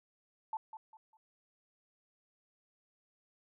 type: tone with echo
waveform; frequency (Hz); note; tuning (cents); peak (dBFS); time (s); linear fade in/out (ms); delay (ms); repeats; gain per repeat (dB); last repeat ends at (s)
sine; 880; A5; 0; -34; 0.53-0.57; 2; 200; 3; -10; 1.17
effects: none